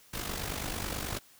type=noise with amplitude modulation; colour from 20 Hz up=pink; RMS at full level=-33 dBFS; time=0.13-1.19 s; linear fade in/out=10 ms; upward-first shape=sine; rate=49.3 Hz; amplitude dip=65%; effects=white hiss -59 dBFS RMS until 1.39 s